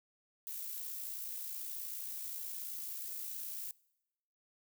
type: noise with amplitude modulation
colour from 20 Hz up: violet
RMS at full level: -41 dBFS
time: 0.47-3.71 s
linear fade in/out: 0 ms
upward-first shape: sine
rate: 58.8 Hz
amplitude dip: 35%
effects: noise-tail reverb RT60 0.9 s tail -24 dB re dry